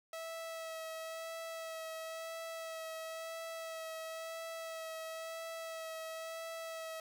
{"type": "tone with vibrato", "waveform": "sawtooth", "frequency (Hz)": 650, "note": "E5", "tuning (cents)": -24, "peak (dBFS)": -38, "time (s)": [0.13, 7], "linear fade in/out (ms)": 2, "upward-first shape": "sine", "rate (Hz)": 0.98, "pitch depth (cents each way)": 16, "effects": []}